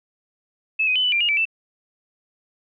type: tone with pitch steps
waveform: sine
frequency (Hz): 2603 / 2509 / 3022 / 2978 / 2377 / 2855 / 2317 / 2655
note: E7 / D#7 / F#7 / F#7 / D7 / F7 / D7 / E7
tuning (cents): -22 / +14 / +36 / +11 / +20 / +37 / -24 / +12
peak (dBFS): -17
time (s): 0.79-1.454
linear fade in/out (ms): 10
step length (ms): 83
effects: none